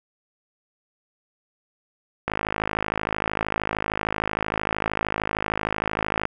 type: click train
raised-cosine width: 0.5 ms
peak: -8 dBFS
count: 212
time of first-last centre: 2.28-6.254 s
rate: 53.1 Hz
effects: none